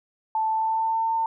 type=tone with pitch glide; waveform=sine; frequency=880 to 901.6 Hz; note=A5 to A5; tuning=0 to +42 cents; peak=-21 dBFS; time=0.35-1.26 s; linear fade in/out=2 ms; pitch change=+42 cents; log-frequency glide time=0.49-1.04 s; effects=none